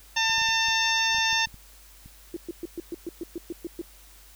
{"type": "harmonic tone", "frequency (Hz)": 899, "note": "A5", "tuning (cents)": 37, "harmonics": [1, 2, 3, 4, 5, 6, 7], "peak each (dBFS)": [-29, -27, -28, -28, -37, -30, -34], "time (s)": [0.16, 1.46], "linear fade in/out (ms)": 10}
{"type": "clicks", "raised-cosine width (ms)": 5, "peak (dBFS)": -34, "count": 11, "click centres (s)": [0.297, 0.382, 0.417, 0.488, 0.685, 1.147, 1.184, 1.329, 1.471, 1.543, 2.06]}
{"type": "tone bursts", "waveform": "sine", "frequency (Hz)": 340, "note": "F4", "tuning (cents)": -46, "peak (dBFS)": -29, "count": 11, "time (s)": [2.34, 3.815], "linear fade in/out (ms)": 2, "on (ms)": 25, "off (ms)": 120}
{"effects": ["added 50 Hz sine -52 dBFS peak until 4.35 s", "white hiss -53 dBFS RMS until 4.35 s"]}